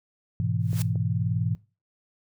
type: chord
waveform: sine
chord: E major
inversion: first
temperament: equal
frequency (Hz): 103.83 / 123.47 / 164.81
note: G#2 / B2 / E3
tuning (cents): 0 / 0 / 0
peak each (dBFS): -27 / -28 / -29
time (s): 0.4-1.55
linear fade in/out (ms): 0
type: noise with exponential growth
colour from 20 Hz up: white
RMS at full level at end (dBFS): -33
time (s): 0.6-0.82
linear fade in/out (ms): 0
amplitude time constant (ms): 47
type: clicks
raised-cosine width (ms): 2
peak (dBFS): -27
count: 2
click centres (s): 0.731 / 0.957
effects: noise-tail reverb RT60 0.3 s tail -20 dB re dry